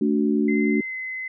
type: chord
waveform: sine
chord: D major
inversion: second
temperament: equal with one note detuned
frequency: 220 / 289.8 / 370 Hz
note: A3 / D4 / F#4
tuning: 0 / -23 / 0 cents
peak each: -21 / -22 / -25 dBFS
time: 0.01-0.81 s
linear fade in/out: 5 ms
type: tone with pitch glide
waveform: sine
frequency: 2068 to 2044 Hz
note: C7 to C7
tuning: -21 to -41 cents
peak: -28 dBFS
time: 0.48-1.28 s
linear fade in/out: 5 ms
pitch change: -20 cents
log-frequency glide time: 0.82-0.95 s
effects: none